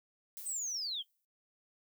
violet noise with exponential decay, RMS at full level -44 dBFS, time 0.37-1.25 s, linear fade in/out 0 ms, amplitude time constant 190 ms
sine linear sweep, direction down, 8372 to 3048 Hz, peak -35 dBFS, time 0.45-1.03 s, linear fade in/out 20 ms
effects noise-tail reverb RT60 0.1 s tail -17 dB re dry

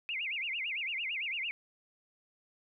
sine tone with vibrato, 2426 Hz, D#7, 44 cents flat, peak -33 dBFS, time 0.09-1.51 s, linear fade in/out 0 ms, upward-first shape sine, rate 8.9 Hz, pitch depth 290 cents each way, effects none

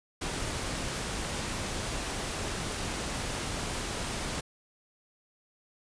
pink noise, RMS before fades -34 dBFS, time 0.21-4.41 s, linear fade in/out 10 ms, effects resampled to 22050 Hz

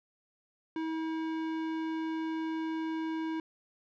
sine tone with tanh clipping, 321 Hz, E4, 46 cents flat, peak -34 dBFS, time 0.76-3.4 s, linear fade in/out 2 ms, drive 17 dB, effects none

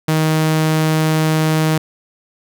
sawtooth tone, 157.2 Hz, D#3, 18 cents sharp, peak -9 dBFS, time 0.08-1.78 s, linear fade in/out 5 ms, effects none

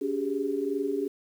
sine tone cluster, 283.1 / 388.1 / 410.6 Hz, C#4 / G4 / G#4, +37 / -17 / -20 cents, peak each -31 / -31 / -30 dBFS, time 0.01-1.08 s, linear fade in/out 10 ms, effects 9-bit

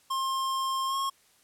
square tone with pitch glide, 1064 to 1085.1 Hz, C6 to C#6, +29 to -37 cents, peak -28 dBFS, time 0.1-1.1 s, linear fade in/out 10 ms, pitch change +34 cents, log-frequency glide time 0.87-0.96 s, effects white hiss -63 dBFS RMS until 1.43 s + low-pass 12000 Hz 12 dB/octave

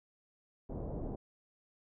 pink low-pass noise, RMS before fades -40 dBFS, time 0.69-1.16 s, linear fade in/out 10 ms, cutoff 660 Hz, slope 24 dB/octave, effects none

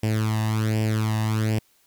sawtooth tone with flanger, 109.2 Hz, A2, 13 cents flat, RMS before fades -23 dBFS, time 0.03-1.59 s, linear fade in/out 5 ms, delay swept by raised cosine 0.38 to 1.09 ms, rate 1.3 Hz, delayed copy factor +0.75, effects white hiss -62 dBFS RMS until 1.86 s

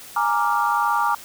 sine chord, Bb dominant seventh, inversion third, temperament equal, 830.6 / 932.3 / 1174.7 / 1396.9 Hz, Ab5 / Bb5 / D6 / F6, 0 / 0 / 0 / 0 cents, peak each -24 / -22 / -22 / -26 dBFS, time 0.16-1.15 s, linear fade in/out 5 ms, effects white hiss -41 dBFS RMS until 1.24 s

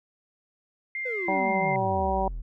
sine tone with vibrato, 2093 Hz, C7, in tune, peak -29 dBFS, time 0.95-1.76 s, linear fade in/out 2 ms, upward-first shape triangle, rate 5.9 Hz, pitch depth 17 cents each way
triangle exponential sweep, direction down, 523.3 to 36.71 Hz, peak -29 dBFS, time 1.05-2.42 s, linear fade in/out 10 ms
harmonic tone, 191.6 Hz, G3, 39 cents flat, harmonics 1 / 2 / 3 / 4 / 5, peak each -33 / -32 / -30 / -27 / -30 dBFS, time 1.28-2.28 s, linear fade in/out 2 ms
effects none

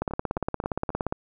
two click trains, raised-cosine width 1 ms, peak -12 / -24 dBFS, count 20 / 4, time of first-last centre 0.02-1.125 / 0.11-0.904 s, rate 17.2 / 3.78 Hz, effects none

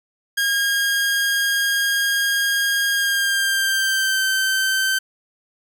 sawtooth tone with pitch glide, 1625 to 1548 Hz, G#6 to G6, -38 to -22 cents, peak -14 dBFS, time 0.37-4.99 s, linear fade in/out 10 ms, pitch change -84 cents, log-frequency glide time 2.92-4.23 s, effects none

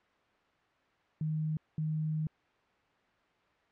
sine tone bursts at uneven times, 155.56 Hz, D#3, in tune, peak -30 dBFS, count 2, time 1.21-1.57 / 1.78-2.27 s, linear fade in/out 2 ms, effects white hiss -68 dBFS RMS until 3.71 s + low-pass 2000 Hz 12 dB/octave

